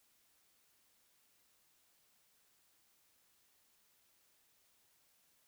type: silence
effects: white hiss -73 dBFS RMS until 5.47 s